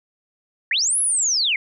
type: linear two-way sweep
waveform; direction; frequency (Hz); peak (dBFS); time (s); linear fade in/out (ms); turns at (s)
sine; up then down; 1656 to 11040 to 2055; -17; 0.71-1.56; 2; 0.99
effects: none